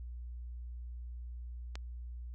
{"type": "click", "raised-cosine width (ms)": 0.2, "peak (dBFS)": -25, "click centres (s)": 1.755, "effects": ["added 60 Hz sine -41 dBFS peak until 2.34 s"]}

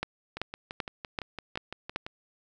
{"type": "two click trains", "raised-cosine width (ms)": 0.3, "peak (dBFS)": [-21, -14], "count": [11, 6], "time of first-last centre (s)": [[0.37, 2.065], [0.03, 1.961]], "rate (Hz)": [5.9, 2.59], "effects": []}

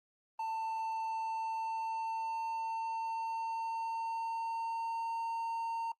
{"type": "tone with pitch glide", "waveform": "triangle", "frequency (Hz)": [893, 914.9], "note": ["A5", "A#5"], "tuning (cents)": [25, -33], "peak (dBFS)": -32, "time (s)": [0.39, 5.92], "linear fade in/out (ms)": 5, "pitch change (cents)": 42, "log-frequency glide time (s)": [1.12, 5.19], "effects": ["noise-tail reverb RT60 0.1 s tail -21 dB re dry", "Opus 24 kbps"]}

